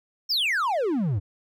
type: exponential sweep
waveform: triangle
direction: down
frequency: 5600 to 89.4 Hz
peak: -20 dBFS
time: 0.29-1.2 s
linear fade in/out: 20 ms
effects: none